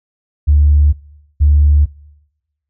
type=tone pair in turn; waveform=sine; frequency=73.42 / 73.42 Hz; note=D2 / D2; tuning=0 / 0 cents; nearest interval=unison; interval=0 cents; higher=neither; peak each=-5 dBFS; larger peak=neither; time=0.47-0.93 / 1.4-1.86 s; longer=neither; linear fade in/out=20 ms; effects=noise-tail reverb RT60 1.0 s tail -25 dB re dry + tanh soft clip ceiling -1 dBFS